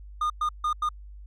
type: tone bursts at uneven times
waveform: triangle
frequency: 1220 Hz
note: D#6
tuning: 34 cents flat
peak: -21 dBFS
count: 4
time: 0.21-0.3 / 0.41-0.49 / 0.64-0.73 / 0.82-0.89 s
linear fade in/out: 5 ms
effects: added 50 Hz sine -41 dBFS peak until 1.26 s